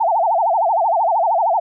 sine tone with vibrato, 778 Hz, G5, 13 cents flat, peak -13 dBFS, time 0-1.6 s, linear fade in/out 10 ms, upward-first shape sine, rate 13 Hz, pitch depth 290 cents each way, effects none

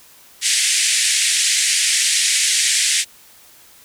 white band-pass noise, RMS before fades -17 dBFS, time 0.41-3.05 s, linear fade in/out 50 ms, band 1800 to 9500 Hz, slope 48 dB/octave, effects white hiss -47 dBFS RMS until 3.84 s

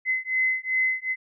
sine beating tone pair, 2042 / 2044.6 Hz, C7 / C7, -43 / -41 cents, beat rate 2.6 Hz, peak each -25 dBFS, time 0.05-1.16 s, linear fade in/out 50 ms, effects none

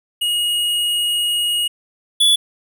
square tone pair in turn, 2881 / 3434 Hz, F#7 / A7, -47 / -43 cents, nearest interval minor third, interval 304 cents, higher second, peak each -17 / -11 dBFS, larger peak second, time 0.21-1.68 / 2.2-2.36 s, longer first, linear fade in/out 10 ms, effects none

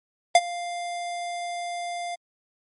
square tone with ADSR envelope, 698.5 Hz, F5, in tune, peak -10 dBFS, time 0.35-2.16 s, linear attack 3 ms, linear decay 45 ms, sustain -20 dB, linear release 18 ms, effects MP3 48 kbps

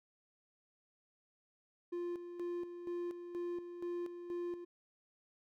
triangle tone with tremolo, 349.2 Hz, F4, in tune, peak -35 dBFS, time 1.92-4.65 s, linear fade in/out 10 ms, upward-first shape square, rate 2.1 Hz, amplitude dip 60%, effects none

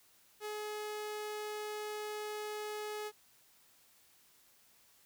sawtooth tone, 422.8 Hz, G#4, 31 cents sharp, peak -35 dBFS, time 0.4-3.12 s, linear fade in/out 50 ms, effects white hiss -66 dBFS RMS until 5.05 s

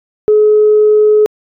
sine tone, 424.8 Hz, G#4, 39 cents sharp, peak -4 dBFS, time 0.28-1.26 s, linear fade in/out 0 ms, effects tanh soft clip ceiling 0 dBFS

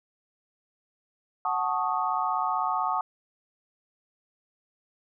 sine chord, D# half-diminished seventh, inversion first, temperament equal, 740 / 880 / 1108.7 / 1244.5 Hz, F#5 / A5 / C#6 / D#6, 0 / 0 / 0 / 0 cents, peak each -30 dBFS, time 1.45-3.01 s, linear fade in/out 2 ms, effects none

